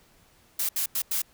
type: noise bursts at uneven times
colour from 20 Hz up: blue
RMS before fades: -27 dBFS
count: 4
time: 0.59-0.69 / 0.76-0.86 / 0.95-1.02 / 1.11-1.22 s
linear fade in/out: 5 ms
effects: pink hiss -60 dBFS RMS until 1.33 s